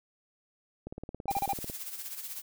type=click train; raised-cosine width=2 ms; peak=-26 dBFS; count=16; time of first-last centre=0.87-1.699 s; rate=18.1 Hz
type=tone bursts; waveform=triangle; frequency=797 Hz; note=G5; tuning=28 cents sharp; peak=-25 dBFS; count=4; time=1.28-1.528 s; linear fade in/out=2 ms; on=38 ms; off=32 ms
type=noise with tremolo; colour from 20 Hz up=blue; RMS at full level=-38 dBFS; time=1.3-2.42 s; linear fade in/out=10 ms; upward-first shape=sine; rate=16 Hz; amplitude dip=60%
effects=none